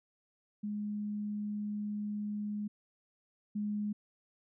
sine tone pair in turn, 208.3 / 208.3 Hz, G#3 / G#3, +5 / +5 cents, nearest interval unison, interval 0 cents, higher neither, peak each -34 / -32 dBFS, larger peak second, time 0.63-2.68 / 3.55-3.93 s, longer first, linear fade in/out 10 ms, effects none

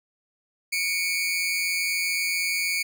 sawtooth tone pair together, 2228 / 2401 Hz, C#7 / D7, +8 / +38 cents, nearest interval minor second, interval 130 cents, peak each -22 / -25 dBFS, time 0.72-2.83 s, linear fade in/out 10 ms, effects none

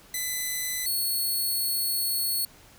5% pulse tone pair in turn, 2006 / 4378 Hz, B6 / C#8, +26 / -22 cents, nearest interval octave + major second, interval 1352 cents, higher second, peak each -18 dBFS, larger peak neither, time 0.14-0.86 / 0.86-2.45 s, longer second, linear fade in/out 2 ms, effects pink hiss -53 dBFS RMS until 2.78 s

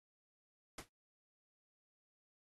pink noise with exponential decay, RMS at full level -43 dBFS, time 0.78-0.89 s, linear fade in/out 5 ms, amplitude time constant 23 ms, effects noise-tail reverb RT60 0.1 s tail -23 dB re dry + AAC 32 kbps

